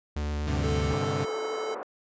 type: tone with vibrato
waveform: 45% pulse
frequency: 74 Hz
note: D2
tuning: 14 cents sharp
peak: -28 dBFS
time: 0.16-0.94 s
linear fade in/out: 5 ms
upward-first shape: sine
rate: 8.3 Hz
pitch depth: 11 cents each way
type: chord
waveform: 30% pulse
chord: G suspended fourth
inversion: none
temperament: equal with one note detuned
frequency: 99.25 / 130.81 / 146.83 Hz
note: G2 / C3 / D3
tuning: +22 / 0 / 0 cents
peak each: -30 dBFS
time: 0.47-1.25 s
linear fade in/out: 5 ms
type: tone with pitch glide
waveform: square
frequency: 440 to 437.2 Hz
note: A4 to A4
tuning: 0 to -11 cents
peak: -31 dBFS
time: 0.63-1.75 s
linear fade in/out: 10 ms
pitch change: -11 cents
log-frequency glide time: 1.25-1.3 s
type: band-pass noise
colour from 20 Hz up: pink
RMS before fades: -37 dBFS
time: 0.91-1.83 s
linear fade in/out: 0 ms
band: 370 to 1300 Hz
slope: 24 dB/octave
effects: resampled to 16000 Hz